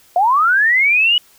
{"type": "linear sweep", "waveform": "sine", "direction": "up", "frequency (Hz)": [681, 2960], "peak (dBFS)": -10, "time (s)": [0.16, 1.18], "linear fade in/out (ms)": 2, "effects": ["white hiss -50 dBFS RMS until 1.38 s"]}